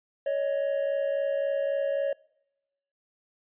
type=tone pair together; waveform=triangle; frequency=558.6 / 622.3 Hz; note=C#5 / D#5; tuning=+13 / 0 cents; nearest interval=major second; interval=187 cents; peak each=-24 / -30 dBFS; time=0.26-2.13 s; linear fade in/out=5 ms; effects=noise-tail reverb RT60 0.9 s tail -25 dB re dry + resampled to 8000 Hz